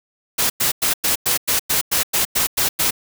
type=noise bursts; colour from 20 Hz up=white; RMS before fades=-18 dBFS; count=12; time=0.38-2.909 s; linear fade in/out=10 ms; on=120 ms; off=99 ms; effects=none